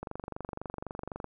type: click train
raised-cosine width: 1 ms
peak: -23 dBFS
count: 30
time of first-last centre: 0.03-1.243 s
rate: 23.9 Hz
effects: none